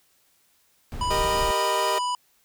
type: noise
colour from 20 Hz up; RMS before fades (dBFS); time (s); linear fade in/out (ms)
brown; -31; 0.92-1.51; 0
type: harmonic tone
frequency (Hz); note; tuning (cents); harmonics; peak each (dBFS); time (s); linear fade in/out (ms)
988; B5; 0; 1 / 3 / 5 / 7 / 9; -24 / -34 / -38 / -41 / -43; 1.01-2.15; 2
type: chord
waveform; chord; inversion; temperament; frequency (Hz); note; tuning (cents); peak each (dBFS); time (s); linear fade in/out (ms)
sawtooth; Eb major; first; equal with one note detuned; 392 / 466.2 / 618; G4 / Bb4 / Eb5; 0 / 0 / -12; -26 / -27 / -23; 1.1-1.99; 10
effects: white hiss -64 dBFS RMS until 2.44 s